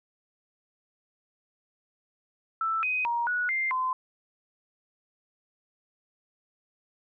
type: tone with pitch steps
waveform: sine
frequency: 1324 / 2508 / 943 / 1465 / 2100 / 1028 Hz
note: E6 / D#7 / A#5 / F#6 / C7 / C6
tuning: +7 / +13 / +20 / -18 / +6 / -31 cents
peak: -25 dBFS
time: 2.61-3.93 s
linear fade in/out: 2 ms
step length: 220 ms
effects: none